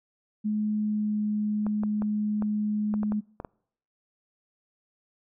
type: tone with pitch glide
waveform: sine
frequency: 212.1 to 210.6 Hz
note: G#3 to G#3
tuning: +37 to +24 cents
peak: -24 dBFS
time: 0.44-3.21 s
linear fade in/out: 20 ms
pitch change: -13 cents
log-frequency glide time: 0.76-1.23 s
type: clicks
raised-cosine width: 1 ms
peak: -22 dBFS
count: 9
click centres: 1.666 / 1.835 / 2.021 / 2.423 / 2.94 / 3.032 / 3.121 / 3.401 / 3.448 s
effects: noise-tail reverb RT60 0.7 s tail -26 dB re dry